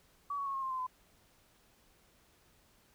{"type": "tone with pitch steps", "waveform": "sine", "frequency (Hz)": [1140, 1118.5, 1097.4, 1076.6, 1056.3, 1036.4, 1016.8], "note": ["C#6", "C#6", "C#6", "C6", "C6", "C6", "C6"], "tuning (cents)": [48, 15, -18, 49, 16, -17, -50], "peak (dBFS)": -34, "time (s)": [0.3, 0.867], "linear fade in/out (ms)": 5, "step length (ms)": 81, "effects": ["pink hiss -67 dBFS RMS until 2.94 s"]}